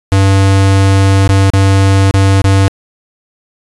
square tone with dropouts, 97.3 Hz, G2, 12 cents flat, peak -6 dBFS, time 0.12-2.68 s, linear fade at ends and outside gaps 0 ms, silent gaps 1.276-1.292 / 1.501-1.536 / 2.11-2.14 / 2.417-2.443 s, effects resampled to 24000 Hz

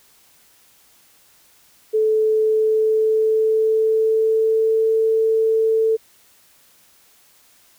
sine tone with pitch glide, 435.3 to 444.2 Hz, A4 to A4, -19 to +16 cents, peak -14 dBFS, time 1.93-5.97 s, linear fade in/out 20 ms, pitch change +35 cents, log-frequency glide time 2.4-4.91 s, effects white hiss -54 dBFS RMS until 7.78 s

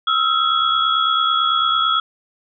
sine tone cluster, 1285 / 1354 / 3342 Hz, E6 / E6 / G#7, -45 / +46 / +10 cents, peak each -19 dBFS, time 0.07-2 s, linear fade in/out 5 ms, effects none

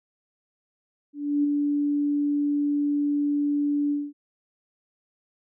sine tone with ADSR envelope, 290 Hz, D4, 22 cents flat, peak -18 dBFS, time 1.13-4.13 s, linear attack 310 ms, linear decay 12 ms, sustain -3 dB, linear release 220 ms, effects none

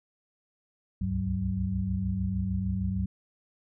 sine tone cluster, 66.7 / 73.2 / 99.8 / 189.3 Hz, C2 / D2 / G2 / F#3, +34 / -5 / +32 / +40 cents, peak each -37 / -34 / -31 / -30 dBFS, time 1.01-3.06 s, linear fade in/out 5 ms, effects none

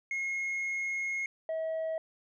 sine tone pair in turn, 2158 / 643.1 Hz, C#7 / E5, -47 / -43 cents, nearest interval octave + major sixth, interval 2096 cents, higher first, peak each -28 dBFS, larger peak neither, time 0.11-1.26 / 1.49-1.98 s, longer first, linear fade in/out 2 ms, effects tanh soft clip ceiling -30 dBFS

